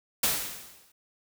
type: noise with exponential decay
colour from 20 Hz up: white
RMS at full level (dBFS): -23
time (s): 0.23-0.92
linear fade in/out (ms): 5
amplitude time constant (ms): 150
effects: none